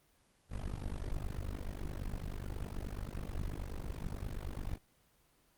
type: noise with amplitude modulation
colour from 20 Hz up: brown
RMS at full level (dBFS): -35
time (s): 0.49-4.79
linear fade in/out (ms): 50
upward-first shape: sine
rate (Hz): 49.3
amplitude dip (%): 95
effects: pink hiss -70 dBFS RMS until 5.57 s + Opus 24 kbps